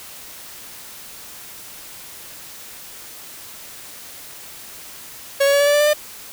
45% pulse tone with pitch steps, 554.4 / 560.8 / 567.4 / 574 / 580.6 / 587.4 / 594.2 / 601.1 Hz, C#5 / C#5 / C#5 / D5 / D5 / D5 / D5 / D5, 0 / +20 / +40 / -40 / -20 / 0 / +20 / +40 cents, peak -13 dBFS, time 5.4-5.936 s, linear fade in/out 10 ms, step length 67 ms, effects white hiss -38 dBFS RMS until 6.32 s

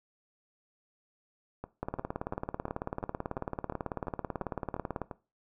two click trains, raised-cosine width 1 ms, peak -19 / -24 dBFS, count 59 / 11, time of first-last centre 1.83-5.017 / 1.64-5.112 s, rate 18.2 / 2.88 Hz, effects noise-tail reverb RT60 0.3 s tail -18 dB re dry

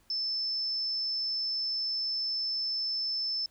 sine tone, 5274 Hz, E8, in tune, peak -29 dBFS, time 0.1-3.46 s, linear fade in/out 2 ms, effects pink hiss -66 dBFS RMS until 3.5 s

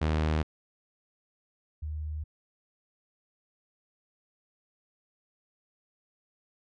sawtooth / sine tone pair in turn, 77.78 / 76.49 Hz, D#2 / D#2, 0 / -29 cents, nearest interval unison, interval 29 cents, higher first, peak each -21 / -32 dBFS, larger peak first, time 0.01-0.43 / 1.82-2.24 s, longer neither, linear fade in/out 10 ms, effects low-pass 4000 Hz 12 dB/octave

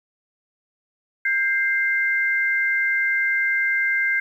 sine tone pair together, 1590 / 2090 Hz, G6 / C7, +24 / -2 cents, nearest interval perfect fourth, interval 474 cents, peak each -21 / -21 dBFS, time 1.25-4.2 s, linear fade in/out 5 ms, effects 9-bit

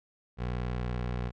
20% pulse tone, 61 Hz, B1, 21 cents flat, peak -26 dBFS, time 0.37-1.32 s, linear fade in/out 50 ms, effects low-pass 3000 Hz 12 dB/octave

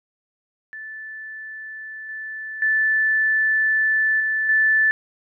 sine tone with level steps, 1753 Hz, A6, 7 cents flat, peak -32 / -29 / -16 / -19 / -14 dBFS, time 0.73-4.91 s, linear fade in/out 0 ms, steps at 2.09 / 2.62 / 4.2 / 4.49 s, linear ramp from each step 2 ms, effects none

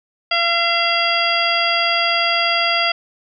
harmonic tone with a mistuned harmonic, 683 Hz, F5, 39 cents flat, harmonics 1 / 2 / 3 / 4 / 5 / 7, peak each -22 / -22 / -22 / -22 / -22 / -22 dBFS, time 0.31-2.92 s, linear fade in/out 5 ms, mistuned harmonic 5, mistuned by -58 cents, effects none

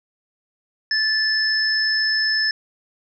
sine tone pair together, 1746 / 5232 Hz, A6 / E8, -14 / -14 cents, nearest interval octave + perfect fifth, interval 1900 cents, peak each -20 dBFS, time 0.91-2.51 s, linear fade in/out 2 ms, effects none

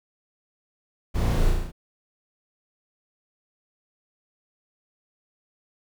brown noise with echo, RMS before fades -25 dBFS, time 1.14-1.51 s, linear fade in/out 20 ms, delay 35 ms, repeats 6, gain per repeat -2 dB, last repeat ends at 1.72 s, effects none

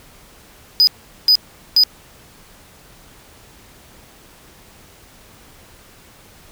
triangle tone bursts, 4978 Hz, D#8, in tune, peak -7 dBFS, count 3, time 0.8-1.836 s, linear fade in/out 0 ms, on 72 ms, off 410 ms, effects pink hiss -46 dBFS RMS until 6.51 s

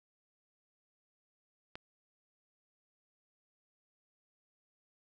click, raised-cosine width 0.3 ms, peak -27 dBFS, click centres 1.755 s, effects none

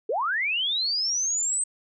sine linear sweep, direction up, 389.1 to 8310 Hz, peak -23 dBFS, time 0.09-1.64 s, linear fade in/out 5 ms, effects none

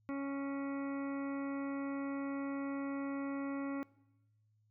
harmonic tone, 277.2 Hz, C#4, in tune, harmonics 1 / 2 / 3 / 4 / 5 / 7 / 8 / 9, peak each -37 / -46 / -53 / -49 / -52 / -55 / -57 / -62 dBFS, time 0.09-3.83 s, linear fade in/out 0 ms, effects noise-tail reverb RT60 0.9 s tail -21 dB re dry + added 107 Hz sine -70 dBFS peak until 4.7 s

